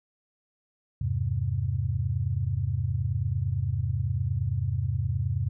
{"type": "chord", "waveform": "sine", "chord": "E augmented", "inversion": "none", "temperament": "equal with one note detuned", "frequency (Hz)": [82.41, 101.45, 130.81], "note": ["E2", "G#2", "B#2"], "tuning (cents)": [0, -40, 0], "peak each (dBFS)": [-31, -28, -29], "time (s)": [1.01, 5.49], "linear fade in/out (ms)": 5, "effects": []}